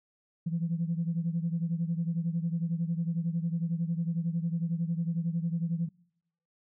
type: beating tone pair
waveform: sine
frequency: 165.1 / 176.1 Hz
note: E3 / F3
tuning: +3 / +15 cents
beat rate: 11 Hz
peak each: -29 / -32 dBFS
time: 0.46-5.89 s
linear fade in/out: 10 ms
effects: noise-tail reverb RT60 0.7 s tail -24 dB re dry + tanh soft clip ceiling -21 dBFS